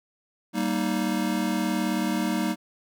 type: chord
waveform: square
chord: Eb major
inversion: first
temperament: just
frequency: 194.45 / 233.3 / 311.1 Hz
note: G3 / Bb3 / Eb4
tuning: -14 / +2 / 0 cents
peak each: -29 dBFS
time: 0.53-2.56 s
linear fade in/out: 50 ms
effects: none